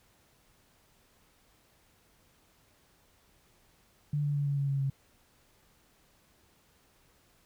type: tone with pitch steps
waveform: sine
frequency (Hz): 146.83 / 145.06 / 143.31 / 141.58 / 139.88 / 138.19 / 136.52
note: D3 / D3 / D3 / C#3 / C#3 / C#3 / C#3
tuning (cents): 0 / -21 / -42 / +37 / +16 / -5 / -26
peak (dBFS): -27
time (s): 4.13-4.9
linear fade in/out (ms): 5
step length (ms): 110
effects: pink hiss -66 dBFS RMS until 7.45 s